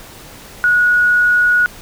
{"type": "tone", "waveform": "sine", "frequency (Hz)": 1457, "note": "F#6", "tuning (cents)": -27, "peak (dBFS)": -9, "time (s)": [0.64, 1.66], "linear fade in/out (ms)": 0, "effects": ["pink hiss -37 dBFS RMS until 1.81 s"]}